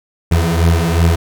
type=beating tone pair; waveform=30% pulse; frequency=82.3 / 85 Hz; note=E2 / F2; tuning=-2 / -46 cents; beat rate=2.7 Hz; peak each=-11 dBFS; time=0.31-1.16 s; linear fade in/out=10 ms; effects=none